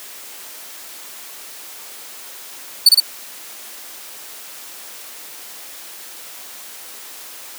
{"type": "tone with echo", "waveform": "40% pulse", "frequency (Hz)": 4491, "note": "C#8", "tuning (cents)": 22, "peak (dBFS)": -3, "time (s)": [2.86, 2.89], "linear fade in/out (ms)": 5, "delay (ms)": 56, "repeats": 2, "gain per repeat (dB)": -2, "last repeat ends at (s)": 3.002, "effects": ["white hiss -36 dBFS RMS until 7.58 s", "high-pass 300 Hz 12 dB/octave"]}